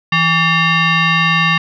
sine tone with frequency modulation, 813 Hz, G#5, 37 cents flat, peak -10 dBFS, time 0.12-1.58 s, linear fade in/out 5 ms, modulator 978 Hz, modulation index 2.7, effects none

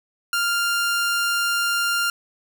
sawtooth tone, 1396.9 Hz, F6, in tune, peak -16 dBFS, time 0.33-2.1 s, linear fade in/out 2 ms, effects none

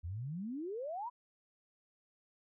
sine exponential sweep, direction up, 78 to 1016 Hz, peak -38 dBFS, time 0.03-1.1 s, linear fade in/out 20 ms, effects none

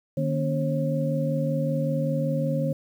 sine tone cluster, 152.2 / 237.4 / 282.7 / 539 Hz, D#3 / A#3 / C#4 / C#5, -38 / +32 / +34 / -49 cents, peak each -25 / -30 / -33 / -28 dBFS, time 0.17-2.73 s, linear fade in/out 5 ms, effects 9-bit

